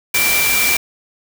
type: tone in noise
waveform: sine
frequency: 2349 Hz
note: D7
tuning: in tune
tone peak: -16 dBFS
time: 0.14-0.77 s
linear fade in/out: 5 ms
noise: white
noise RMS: -17 dBFS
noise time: 0.14-0.77 s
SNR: -2 dB
effects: none